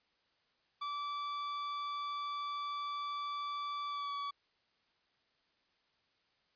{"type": "tone with pitch glide", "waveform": "45% pulse", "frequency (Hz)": [1159, 1139.7], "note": ["D6", "C#6"], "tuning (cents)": [-23, 48], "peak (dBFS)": -37, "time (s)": [0.81, 4.31], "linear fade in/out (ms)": 10, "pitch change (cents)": -29, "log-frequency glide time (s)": [3.88, 4.12], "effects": ["white hiss -75 dBFS RMS until 6.55 s", "resampled to 11025 Hz"]}